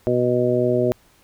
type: harmonic tone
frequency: 123.47 Hz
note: B2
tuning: in tune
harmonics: 1 / 2 / 3 / 4 / 5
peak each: -25 / -24 / -20 / -24 / -22 dBFS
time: 0.07-0.92 s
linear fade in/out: 0 ms
effects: pink hiss -56 dBFS RMS until 1.23 s